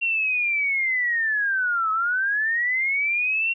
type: linear two-way sweep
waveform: sine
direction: down then up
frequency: 2752 to 1278 to 2752 Hz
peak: -20 dBFS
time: 0.01-3.54 s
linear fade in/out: 20 ms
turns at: 1.91 s
effects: none